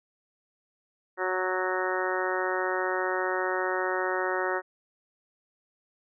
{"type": "harmonic tone", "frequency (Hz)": 185, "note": "F#3", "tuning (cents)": 0, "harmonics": [2, 3, 4, 5, 6, 7, 8, 9, 10], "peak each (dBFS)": [-31, -33, -36, -35, -37, -36, -35, -40, -34], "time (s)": [1.17, 4.62], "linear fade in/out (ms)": 50, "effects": []}